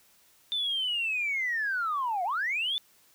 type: linear two-way sweep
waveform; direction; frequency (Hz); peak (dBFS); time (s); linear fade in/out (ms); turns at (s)
sine; down then up; 3576 to 685 to 3576; -26; 0.52-2.78; 0; 2.24
effects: tanh soft clip ceiling -22 dBFS + white hiss -62 dBFS RMS until 3.14 s